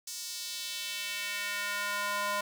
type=tone with high-pass filter sweep; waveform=square; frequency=204.3 Hz; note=G#3; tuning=28 cents flat; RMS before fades=-35 dBFS; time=0.07-2.41 s; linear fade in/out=5 ms; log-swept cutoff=5900 to 870 Hz; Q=1.6; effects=none